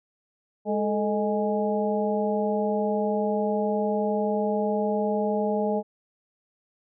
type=harmonic tone with a mistuned harmonic; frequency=207.7 Hz; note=G#3; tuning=in tune; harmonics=1 / 2 / 3 / 4; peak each=-27 / -27 / -28 / -31 dBFS; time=0.65-5.83 s; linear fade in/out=50 ms; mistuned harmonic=2; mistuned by=+78 cents; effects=none